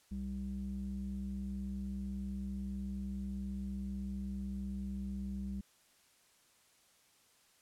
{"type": "tone with low-pass filter", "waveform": "square", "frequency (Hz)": 65.41, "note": "C2", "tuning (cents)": 0, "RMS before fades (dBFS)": -40, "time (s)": [0.11, 5.61], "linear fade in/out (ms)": 5, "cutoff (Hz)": 210, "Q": 5.1, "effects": ["white hiss -68 dBFS RMS until 7.61 s", "low-pass 11000 Hz 12 dB/octave"]}